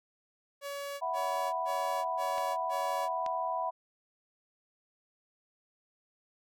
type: tone bursts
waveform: sawtooth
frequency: 565 Hz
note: C#5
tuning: 33 cents sharp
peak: -33 dBFS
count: 5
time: 0.61-3.09 s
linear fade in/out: 50 ms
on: 400 ms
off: 120 ms
type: chord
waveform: sine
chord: E suspended second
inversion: none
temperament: equal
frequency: 659.3 / 740 / 987.8 Hz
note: E5 / F#5 / B5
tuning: 0 / 0 / 0 cents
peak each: -36 / -36 / -33 dBFS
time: 1.01-3.71 s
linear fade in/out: 20 ms
type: clicks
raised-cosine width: 0.2 ms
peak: -25 dBFS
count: 2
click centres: 2.381 / 3.263 s
effects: none